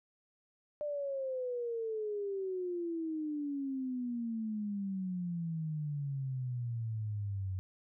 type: exponential sweep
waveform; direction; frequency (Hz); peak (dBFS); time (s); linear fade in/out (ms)
sine; down; 598 to 92.5; -34; 0.81-7.59; 0
effects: none